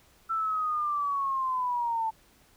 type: linear sweep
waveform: sine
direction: down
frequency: 1339 to 880 Hz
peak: -26 dBFS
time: 0.29-2.11 s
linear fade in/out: 20 ms
effects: pink hiss -61 dBFS RMS until 2.56 s